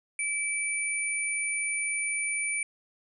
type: tone pair together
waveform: sine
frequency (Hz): 2306 / 9231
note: D7 / D9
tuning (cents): -32 / -31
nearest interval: 2 octaves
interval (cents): 2401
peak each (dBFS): -29 / -32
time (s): 0.19-2.63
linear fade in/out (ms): 2
effects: none